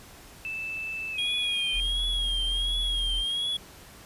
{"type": "tone with pitch glide", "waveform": "sine", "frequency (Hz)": [2637, 2460], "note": ["E7", "D#7"], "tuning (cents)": [0, -20], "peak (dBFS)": -31, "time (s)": [0.45, 1.8], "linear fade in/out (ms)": 0, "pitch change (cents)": -120, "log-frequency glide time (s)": [1.12, 1.2]}
{"type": "tone with vibrato", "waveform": "triangle", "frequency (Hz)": 3265, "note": "G#7", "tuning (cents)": -30, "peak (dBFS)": -25, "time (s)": [1.18, 3.57], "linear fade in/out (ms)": 5, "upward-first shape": "triangle", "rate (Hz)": 1.4, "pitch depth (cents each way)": 69}
{"type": "tone", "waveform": "sine", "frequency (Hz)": 42.13, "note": "E1", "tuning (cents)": 38, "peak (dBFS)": -29, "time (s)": [1.72, 3.25], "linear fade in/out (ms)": 50}
{"effects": ["pink hiss -49 dBFS RMS until 4.05 s", "resampled to 32000 Hz"]}